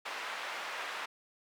white band-pass noise, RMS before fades -40 dBFS, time 0.05-1.06 s, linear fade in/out 10 ms, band 710 to 2000 Hz, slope 12 dB/octave, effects none

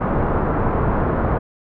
pink low-pass noise, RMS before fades -19 dBFS, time 0-1.39 s, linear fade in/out 20 ms, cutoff 1300 Hz, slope 24 dB/octave, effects none

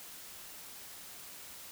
silence, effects white hiss -49 dBFS RMS until 1.71 s

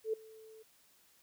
sine tone with ADSR envelope, 440 Hz, A4, in tune, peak -29 dBFS, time 0.04-0.63 s, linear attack 93 ms, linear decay 7 ms, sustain -23 dB, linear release 11 ms, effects white hiss -67 dBFS RMS until 1.22 s

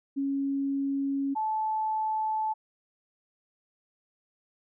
sine tone pair in turn, 276.1 / 870.3 Hz, C#4 / A5, -7 / -19 cents, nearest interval octave + minor sixth, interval 1988 cents, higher second, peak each -26 dBFS, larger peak neither, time 0.16-1.35 / 1.35-2.54 s, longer neither, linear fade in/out 20 ms, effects none

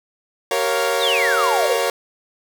sawtooth chord, G half-diminished seventh, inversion none, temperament equal with one note detuned, 386.8 / 466.2 / 554.4 / 698.5 Hz, G4 / Bb4 / Db5 / F5, -23 / 0 / 0 / 0 cents, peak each -23 / -18 / -18 / -21 dBFS, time 0.51-1.9 s, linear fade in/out 2 ms
sine exponential sweep, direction down, 4110 to 415.3 Hz, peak -18 dBFS, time 0.99-1.78 s, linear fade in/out 50 ms
effects none

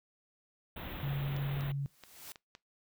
pink band-stop noise, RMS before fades -43 dBFS, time 0.76-1.72 s, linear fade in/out 5 ms, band 3800 to 13000 Hz, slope 96 dB/octave
sine tone, 139.7 Hz, C#3, 14 cents sharp, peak -32 dBFS, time 1.03-1.86 s, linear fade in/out 0 ms
clicks, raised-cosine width 0.2 ms, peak -31 dBFS, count 5, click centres 1.365 / 1.609 / 2.037 / 2.358 / 2.551 s
white noise with exponential growth, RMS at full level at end -45 dBFS, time 1.67-2.32 s, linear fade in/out 0 ms, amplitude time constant 140 ms
effects noise-tail reverb RT60 0.2 s tail -24 dB re dry

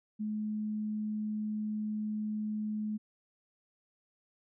sine tone, 213.2 Hz, G#3, 46 cents sharp, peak -32 dBFS, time 0.19-2.98 s, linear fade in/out 20 ms, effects none

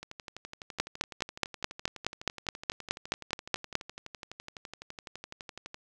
two click trains, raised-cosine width 0.2 ms, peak -24 / -9 dBFS, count 69 / 15, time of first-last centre 0.03-5.744 / 0.8-3.754 s, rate 11.9 / 4.74 Hz, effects none

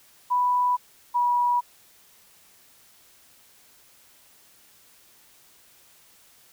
sine tone pair in turn, 987.8 / 970.8 Hz, B5 / B5, 0 / -30 cents, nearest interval unison, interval 30 cents, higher first, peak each -19 dBFS, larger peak neither, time 0.3-0.77 / 1.14-1.61 s, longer neither, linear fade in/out 20 ms, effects white hiss -56 dBFS RMS until 6.52 s

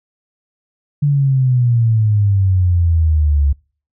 sine exponential sweep, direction down, 146.83 to 69.3 Hz, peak -10 dBFS, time 1.02-3.53 s, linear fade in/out 10 ms, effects noise-tail reverb RT60 0.4 s tail -26 dB re dry

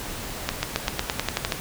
accelerating click train, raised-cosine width 0.2 ms, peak -5 dBFS, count 11, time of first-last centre 0.49-1.522 s, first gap 140 ms, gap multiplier 0.93, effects pink hiss -34 dBFS RMS until 1.6 s

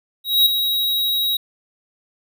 square tone with ADSR envelope, 3828 Hz, A#7, 45 cents sharp, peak -10 dBFS, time 0.24-1.37 s, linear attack 220 ms, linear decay 8 ms, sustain -8 dB, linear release 4 ms, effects none

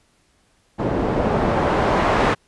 white noise with low-pass filter sweep, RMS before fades -19 dBFS, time 0.78-2.35 s, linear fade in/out 20 ms, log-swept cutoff 460 to 1200 Hz, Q 0.81, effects pink hiss -61 dBFS RMS until 2.47 s + resampled to 24000 Hz

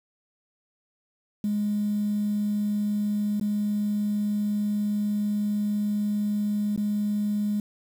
sine tone with dropouts, 207.8 Hz, G#3, 1 cent sharp, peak -22 dBFS, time 1.44-7.6 s, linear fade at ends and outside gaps 2 ms, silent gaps 3.398-3.411 / 6.762-6.776 s, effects tanh soft clip ceiling -19 dBFS + 8-bit

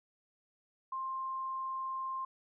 sine tone, 1055 Hz, C6, 14 cents sharp, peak -35 dBFS, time 0.92-2.25 s, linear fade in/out 5 ms, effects none

